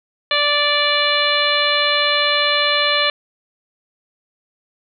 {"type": "harmonic tone", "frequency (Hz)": 585, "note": "D5", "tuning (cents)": -7, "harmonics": [1, 2, 3, 4, 5, 6, 7], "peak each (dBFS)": [-22, -22, -22, -22, -22, -22, -22], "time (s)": [0.31, 3.1], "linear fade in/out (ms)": 2, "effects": []}